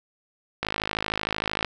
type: click train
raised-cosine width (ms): 0.3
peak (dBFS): -9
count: 55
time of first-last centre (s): 0.63-1.647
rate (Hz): 53.1
effects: none